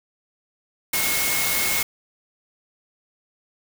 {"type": "tone in noise", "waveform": "sine", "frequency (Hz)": 2170, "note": "C#7", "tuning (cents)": -37, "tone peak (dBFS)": -27, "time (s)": [0.93, 1.83], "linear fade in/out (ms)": 5, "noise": "white", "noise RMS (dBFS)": -23, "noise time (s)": [0.93, 1.83], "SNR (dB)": -7, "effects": []}